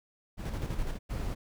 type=noise with tremolo; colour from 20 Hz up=brown; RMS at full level=-32 dBFS; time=0.37-0.99 s; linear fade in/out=50 ms; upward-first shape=square; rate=12 Hz; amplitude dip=45%
type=noise; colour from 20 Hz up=brown; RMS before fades=-34 dBFS; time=1.09-1.35 s; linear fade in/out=20 ms
effects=none